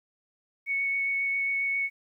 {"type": "tone with vibrato", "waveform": "sine", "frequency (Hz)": 2217, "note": "C#7", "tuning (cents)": 0, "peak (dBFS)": -25, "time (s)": [0.66, 1.9], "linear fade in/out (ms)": 50, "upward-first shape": "sine", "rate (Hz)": 7.4, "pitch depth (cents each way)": 8, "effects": ["11-bit"]}